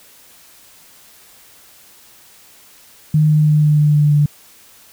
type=tone with pitch steps; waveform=sine; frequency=153.4 / 152.34 / 151.29 / 150.24 / 149.21 / 148.17 / 147.15 Hz; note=D#3 / D#3 / D#3 / D3 / D3 / D3 / D3; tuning=-24 / -36 / -48 / +40 / +28 / +16 / +4 cents; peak=-9 dBFS; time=3.14-4.26 s; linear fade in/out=5 ms; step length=160 ms; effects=white hiss -46 dBFS RMS until 4.92 s